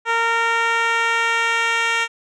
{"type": "tone with band-pass filter sweep", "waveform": "10% pulse", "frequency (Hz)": 460.4, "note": "A#4", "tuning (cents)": -22, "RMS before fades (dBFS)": -19, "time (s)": [0.05, 2.08], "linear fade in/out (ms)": 50, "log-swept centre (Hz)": [1200, 2500], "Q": 0.82, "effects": ["resampled to 24000 Hz"]}